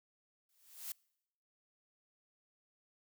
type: noise with exponential growth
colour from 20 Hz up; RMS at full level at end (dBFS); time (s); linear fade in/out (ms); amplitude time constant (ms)
blue; -40; 0.49-0.92; 2; 93
effects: noise-tail reverb RT60 0.8 s tail -26 dB re dry